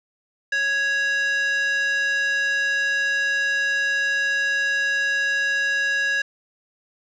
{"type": "tone with high-pass filter", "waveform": "square", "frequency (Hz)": 554.4, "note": "C#5", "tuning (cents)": 0, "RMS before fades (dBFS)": -22, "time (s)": [0.52, 6.22], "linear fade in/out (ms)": 5, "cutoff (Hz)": 1800, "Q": 4.8, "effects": ["resampled to 16000 Hz", "8-bit"]}